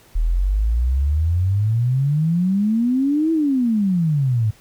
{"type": "exponential two-way sweep", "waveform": "sine", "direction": "up then down", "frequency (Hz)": [38.52, 329.6, 104.4], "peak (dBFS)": -15, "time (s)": [0.15, 4.51], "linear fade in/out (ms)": 10, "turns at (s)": 3.32, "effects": ["pink hiss -51 dBFS RMS until 4.6 s"]}